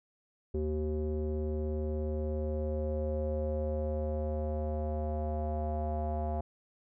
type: tone with low-pass filter sweep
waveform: square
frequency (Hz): 76.4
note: D#2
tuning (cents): -31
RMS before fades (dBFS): -33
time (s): 0.54-6.41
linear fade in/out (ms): 5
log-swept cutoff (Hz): 410 to 720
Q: 5.8
effects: none